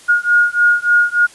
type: beating tone pair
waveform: sine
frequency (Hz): 1431 / 1434.4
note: F6 / F6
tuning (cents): +42 / +46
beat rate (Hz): 3.4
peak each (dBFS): -13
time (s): 0.08-1.27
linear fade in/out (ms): 20
effects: white hiss -42 dBFS RMS until 1.34 s + resampled to 24000 Hz